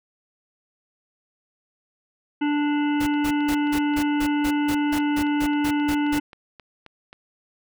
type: harmonic tone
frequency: 293.7 Hz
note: D4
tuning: in tune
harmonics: 1 / 3 / 5 / 7 / 9 / 10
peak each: -20 / -30 / -34 / -37 / -39 / -40 dBFS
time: 2.41-6.2 s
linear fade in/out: 10 ms
type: noise bursts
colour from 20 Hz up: pink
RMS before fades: -31 dBFS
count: 14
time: 3-6.19 s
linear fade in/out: 10 ms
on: 70 ms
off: 170 ms
type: click train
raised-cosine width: 0.3 ms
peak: -27 dBFS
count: 16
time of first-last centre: 3.14-7.129 s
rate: 3.76 Hz
effects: none